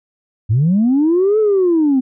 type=linear two-way sweep; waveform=sine; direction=up then down; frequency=98 to 440 to 251.4 Hz; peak=-9 dBFS; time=0.49-2.01 s; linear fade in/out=20 ms; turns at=1.39 s; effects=tanh soft clip ceiling -7 dBFS